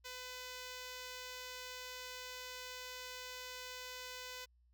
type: tone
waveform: 5% pulse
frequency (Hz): 503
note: B4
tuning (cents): +32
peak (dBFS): -34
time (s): 0.04-4.46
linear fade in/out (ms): 20
effects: added 60 Hz sine -67 dBFS peak until 4.73 s